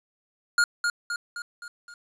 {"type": "tone with echo", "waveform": "square", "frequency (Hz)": 1423, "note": "F6", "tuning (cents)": 32, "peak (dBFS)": -18, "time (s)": [0.58, 0.64], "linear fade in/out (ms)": 2, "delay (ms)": 260, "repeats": 5, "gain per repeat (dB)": -5, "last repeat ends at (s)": 1.94, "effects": ["resampled to 22050 Hz", "10-bit"]}